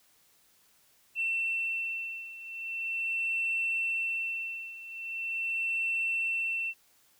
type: beating tone pair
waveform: sine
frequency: 2692 / 2692.41 Hz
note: E7 / E7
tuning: +36 / +36 cents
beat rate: 0.41 Hz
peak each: -34 / -31 dBFS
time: 1.15-6.74 s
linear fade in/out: 50 ms
effects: tanh soft clip ceiling -22 dBFS + white hiss -65 dBFS RMS until 7.19 s

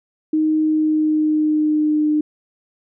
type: tone with pitch glide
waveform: sine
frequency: 311.1 to 302.8 Hz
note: D#4 to D#4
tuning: 0 to -47 cents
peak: -14 dBFS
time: 0.33-2.21 s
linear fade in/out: 5 ms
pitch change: -47 cents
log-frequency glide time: 0.61-2.09 s
effects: none

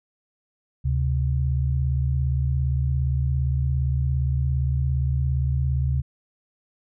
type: tone pair together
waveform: sine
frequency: 73.42 / 130.82 Hz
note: D2 / C3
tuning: 0 / 0 cents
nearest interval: minor seventh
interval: 1000 cents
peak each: -22 / -23 dBFS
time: 0.84-6.02 s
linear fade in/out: 20 ms
effects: none

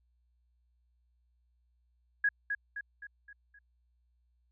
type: tone with echo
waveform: sine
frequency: 1661.2 Hz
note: G#6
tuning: in tune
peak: -24 dBFS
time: 2.24-2.29 s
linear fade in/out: 5 ms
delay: 260 ms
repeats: 5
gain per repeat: -6 dB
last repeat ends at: 3.59 s
effects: added 60 Hz sine -69 dBFS peak until 4.51 s

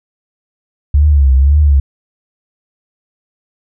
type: tone with vibrato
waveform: sine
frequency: 70.1 Hz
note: C#2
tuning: 20 cents sharp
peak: -5 dBFS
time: 0.94-1.8 s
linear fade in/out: 5 ms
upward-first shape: triangle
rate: 1.9 Hz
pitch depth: 140 cents each way
effects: none

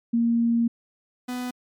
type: tone pair in turn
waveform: sine / 45% pulse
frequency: 233.1 / 248.9 Hz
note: A#3 / B3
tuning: 0 / +14 cents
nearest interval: minor second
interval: 114 cents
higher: second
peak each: -18 / -28 dBFS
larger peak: first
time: 0.13-0.68 / 1.28-1.51 s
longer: first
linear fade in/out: 10 ms
effects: MP3 96 kbps

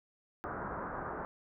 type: low-pass noise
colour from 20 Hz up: white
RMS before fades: -40 dBFS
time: 0.44-1.25 s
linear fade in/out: 0 ms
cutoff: 1500 Hz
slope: 48 dB/octave
effects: none

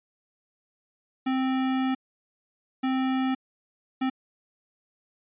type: tone bursts at uneven times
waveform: square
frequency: 261.6 Hz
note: C4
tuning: in tune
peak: -24 dBFS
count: 3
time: 1.26-1.95 / 2.83-3.35 / 4.01-4.1 s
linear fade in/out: 10 ms
effects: resampled to 8000 Hz

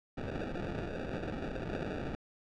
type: noise with sample-and-hold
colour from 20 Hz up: violet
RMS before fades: -38 dBFS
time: 0.17-2.15 s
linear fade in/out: 2 ms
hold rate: 1050 Hz
effects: low-pass 3000 Hz 12 dB/octave

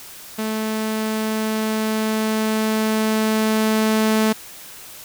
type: tone with level ramp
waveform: sawtooth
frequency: 218.2 Hz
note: A3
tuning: 14 cents flat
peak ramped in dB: -18 to -11 dBFS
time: 0.38-4.33 s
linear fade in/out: 10 ms
effects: white hiss -39 dBFS RMS until 5.04 s

